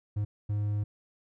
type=tone bursts at uneven times; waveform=triangle; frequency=103.83 Hz; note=G#2; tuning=in tune; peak=-25 dBFS; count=2; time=0.16-0.25 / 0.49-0.84 s; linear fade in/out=10 ms; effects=none